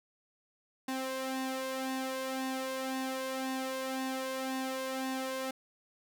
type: tone with flanger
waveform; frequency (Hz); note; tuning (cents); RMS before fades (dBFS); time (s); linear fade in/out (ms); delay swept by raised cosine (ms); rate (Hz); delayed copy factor
sawtooth; 262.7; C4; +7; -36; 0.88-5.51; 5; 1.1 to 1.87; 1.9; +0.65
effects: none